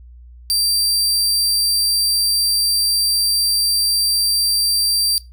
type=tone; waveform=sawtooth; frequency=4699 Hz; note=D8; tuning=in tune; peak=-12 dBFS; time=0.5-5.18 s; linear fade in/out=0 ms; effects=noise-tail reverb RT60 0.2 s tail -18 dB re dry + added 60 Hz sine -38 dBFS peak until 5.32 s